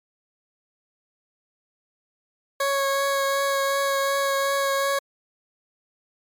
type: tone with vibrato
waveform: 20% pulse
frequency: 552 Hz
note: C#5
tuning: 7 cents flat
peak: -16 dBFS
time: 2.6-4.99 s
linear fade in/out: 5 ms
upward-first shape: triangle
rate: 2.7 Hz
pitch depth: 14 cents each way
effects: MP3 96 kbps